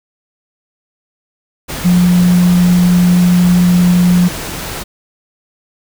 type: tone in noise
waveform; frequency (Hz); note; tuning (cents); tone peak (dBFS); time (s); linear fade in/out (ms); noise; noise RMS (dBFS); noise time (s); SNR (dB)
sine; 177.7; F3; +30; -6; 1.84-4.29; 20; pink; -23; 1.68-4.84; +14
effects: none